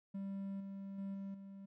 triangle tone with level steps, 196 Hz, G3, in tune, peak -38 / -42 / -38 / -40 / -47 dBFS, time 0.14-1.66 s, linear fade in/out 10 ms, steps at 0.6 / 0.98 / 1.14 / 1.34 s, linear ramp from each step 5 ms, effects none

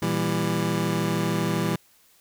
25% pulse chord, E diminished, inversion second, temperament just, 118.67 / 164.81 / 197.78 Hz, Bb2 / E3 / G3, +31 / 0 / +16 cents, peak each -26 / -22 / -24 dBFS, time 0.02-1.76 s, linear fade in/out 5 ms, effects white hiss -59 dBFS RMS until 2.2 s

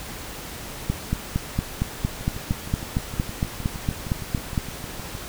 two click trains, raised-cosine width 5 ms, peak -9 / -21 dBFS, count 17 / 20, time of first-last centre 0.9-4.578 / 2.21-5.151 s, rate 4.35 / 6.46 Hz, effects pink hiss -36 dBFS RMS until 5.28 s

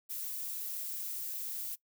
violet noise, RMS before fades -39 dBFS, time 0.09-1.76 s, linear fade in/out 20 ms, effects noise-tail reverb RT60 0.1 s tail -20 dB re dry

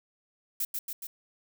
violet noise with echo, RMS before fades -30 dBFS, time 0.6-0.65 s, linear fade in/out 5 ms, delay 140 ms, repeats 3, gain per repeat -3 dB, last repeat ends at 1.07 s, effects none

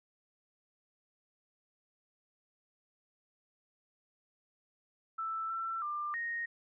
sine tone with pitch steps, 1323 / 1341 / 1192 / 1864 Hz, E6 / E6 / D6 / A#6, +6 / +29 / +25 / -1 cents, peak -34 dBFS, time 5.18-6.46 s, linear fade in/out 10 ms, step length 320 ms, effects none

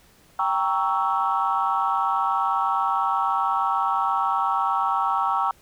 sine chord, G diminished seventh, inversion none, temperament equal with one note detuned, 784 / 932.3 / 1118.4 / 1318.5 Hz, G5 / Bb5 / Db6 / Fb6, 0 / 0 / +15 / 0 cents, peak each -25 dBFS, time 0.39-5.51 s, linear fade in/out 2 ms, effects tanh soft clip ceiling -11 dBFS + pink hiss -56 dBFS RMS until 5.61 s

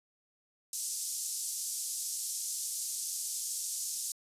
pink band-pass noise, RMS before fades -37 dBFS, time 0.73-4.12 s, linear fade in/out 2 ms, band 5900 to 11000 Hz, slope 24 dB/octave, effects resampled to 32000 Hz

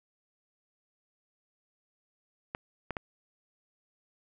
clicks, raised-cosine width 0.5 ms, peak -19 dBFS, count 3, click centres 2.549 / 2.907 / 2.968 s, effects none

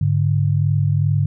sine tone pair together, 102.67 / 145.2 Hz, G#2 / D3, -19 / -19 cents, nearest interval tritone, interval 600 cents, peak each -17 dBFS, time 0.01-1.26 s, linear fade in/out 5 ms, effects none

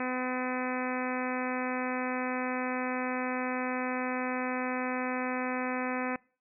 harmonic tone, 253.6 Hz, B3, 46 cents sharp, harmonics 1 / 2 / 3 / 4 / 5 / 6 / 7 / 8 / 9 / 10, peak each -34 / -37 / -39 / -40 / -41 / -42 / -42 / -43 / -44 / -44 dBFS, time 0-6.16 s, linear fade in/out 2 ms, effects noise-tail reverb RT60 0.4 s tail -23 dB re dry

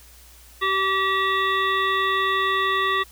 harmonic tone with a mistuned harmonic, 384.8 Hz, G4, 32 cents flat, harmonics 1 / 3 / 5 / 7 / 9 / 10, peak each -28 / -22 / -24 / -34 / -30 / -34 dBFS, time 0.61-3.04 s, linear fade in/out 20 ms, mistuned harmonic 10, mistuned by -34 cents, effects added 60 Hz sine -49 dBFS peak until 3.11 s + white hiss -50 dBFS RMS until 3.11 s

